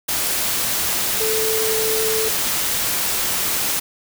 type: tone in noise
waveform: sine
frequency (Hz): 440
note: A4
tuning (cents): 0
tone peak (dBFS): -21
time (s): 1.2-2.29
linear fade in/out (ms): 10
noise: white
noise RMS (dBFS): -21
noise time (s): 0.08-3.8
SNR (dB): -3
effects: none